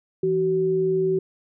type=tone pair together; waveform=sine; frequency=166.1 / 378.2 Hz; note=E3 / F#4; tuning=+13 / +38 cents; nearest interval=octave + major second; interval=1425 cents; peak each=-28 / -19 dBFS; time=0.23-1.19 s; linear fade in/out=5 ms; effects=none